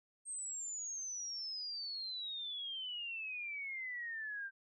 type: exponential sweep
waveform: sine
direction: down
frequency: 8500 to 1568 Hz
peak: -40 dBFS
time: 0.25-4.51 s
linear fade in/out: 50 ms
effects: none